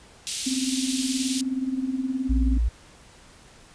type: high-pass noise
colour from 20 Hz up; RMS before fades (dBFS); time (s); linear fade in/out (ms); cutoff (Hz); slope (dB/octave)
pink; -29; 0.27-1.41; 0; 3100; 24
type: tone with tremolo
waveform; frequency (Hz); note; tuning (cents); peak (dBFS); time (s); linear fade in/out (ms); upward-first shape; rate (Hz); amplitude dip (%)
sine; 261.6; C4; 0; -21; 0.46-2.58; 10; sine; 19; 70
type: tone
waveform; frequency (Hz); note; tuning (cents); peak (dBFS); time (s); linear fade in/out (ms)
sine; 57.1; A#1; -35; -19; 2.29-2.69; 10
effects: pink hiss -51 dBFS RMS until 3.74 s + resampled to 22050 Hz